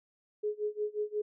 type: tone with tremolo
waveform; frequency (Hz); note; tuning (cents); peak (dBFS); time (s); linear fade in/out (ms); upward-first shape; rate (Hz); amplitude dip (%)
sine; 420.7; G#4; +22; -28; 0.43-1.22; 10; sine; 5.6; 95
effects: none